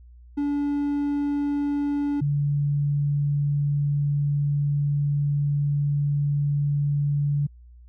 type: tone pair in turn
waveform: triangle / sine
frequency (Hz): 287.5 / 144.14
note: D4 / D3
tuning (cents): -37 / -32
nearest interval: octave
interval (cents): 1195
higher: first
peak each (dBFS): -20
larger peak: neither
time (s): 0.37-2.21 / 2.21-7.47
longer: second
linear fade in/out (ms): 10
effects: added 60 Hz sine -45 dBFS peak until 7.88 s